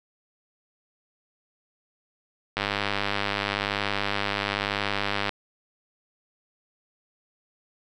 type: click train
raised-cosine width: 0.3 ms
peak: -9 dBFS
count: 276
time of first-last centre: 2.57-5.293 s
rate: 101 Hz
effects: none